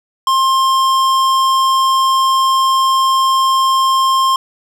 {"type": "tone with tanh clipping", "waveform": "sine", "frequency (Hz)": 1060, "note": "C6", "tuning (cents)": 22, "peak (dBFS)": -12, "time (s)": [0.27, 4.36], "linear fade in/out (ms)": 2, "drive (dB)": 17, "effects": []}